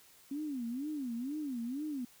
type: tone with vibrato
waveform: sine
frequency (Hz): 266.6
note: C4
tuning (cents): +33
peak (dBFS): -35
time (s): 0.31-2.05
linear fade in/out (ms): 5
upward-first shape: sine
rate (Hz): 2.1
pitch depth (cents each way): 250
effects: white hiss -61 dBFS RMS until 2.2 s